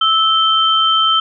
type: tone pair together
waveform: sine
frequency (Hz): 1309 / 3113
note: E6 / G7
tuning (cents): -13 / -13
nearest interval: octave + minor third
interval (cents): 1500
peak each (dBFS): -13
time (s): 0.01-1.2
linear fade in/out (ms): 5
effects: none